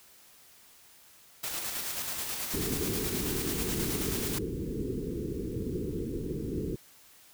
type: noise with tremolo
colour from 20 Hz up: white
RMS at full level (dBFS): -34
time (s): 1.43-4.39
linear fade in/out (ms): 10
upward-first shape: square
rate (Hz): 9.3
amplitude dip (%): 30
type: low-pass noise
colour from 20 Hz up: white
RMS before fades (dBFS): -34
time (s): 2.53-6.76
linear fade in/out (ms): 10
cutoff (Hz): 460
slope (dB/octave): 96
effects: white hiss -57 dBFS RMS until 7.33 s